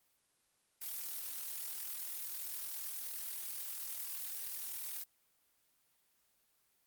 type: noise with amplitude modulation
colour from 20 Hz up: blue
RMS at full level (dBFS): -40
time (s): 0.81-5.04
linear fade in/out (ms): 10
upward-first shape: sine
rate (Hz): 40.5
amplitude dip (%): 50
effects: white hiss -75 dBFS RMS until 6.86 s + Opus 24 kbps